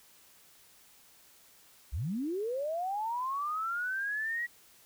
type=linear sweep; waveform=sine; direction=up; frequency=50.8 to 1935 Hz; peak=-31 dBFS; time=1.92-4.47 s; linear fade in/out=20 ms; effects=white hiss -60 dBFS RMS until 4.85 s